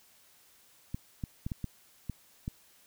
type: clicks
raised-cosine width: 5 ms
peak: -22 dBFS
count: 7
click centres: 0.945 / 1.238 / 1.465 / 1.518 / 1.643 / 2.097 / 2.479 s
effects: white hiss -62 dBFS RMS until 2.86 s